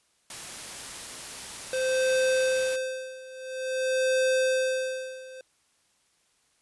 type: noise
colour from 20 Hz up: white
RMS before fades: -39 dBFS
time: 0.3-2.76 s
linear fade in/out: 2 ms
type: tone with tremolo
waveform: square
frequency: 519 Hz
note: C5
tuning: 14 cents flat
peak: -22 dBFS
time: 1.73-5.41 s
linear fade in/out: 2 ms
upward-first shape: sine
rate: 0.49 Hz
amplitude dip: 90%
effects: white hiss -68 dBFS RMS until 6.61 s + resampled to 24000 Hz